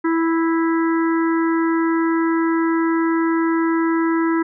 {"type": "harmonic tone", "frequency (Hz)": 329, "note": "E4", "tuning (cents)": -3, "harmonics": [1, 3, 4, 5, 6], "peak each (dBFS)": [-16, -26, -28, -30, -32], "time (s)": [0.04, 4.43], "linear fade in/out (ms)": 10, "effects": []}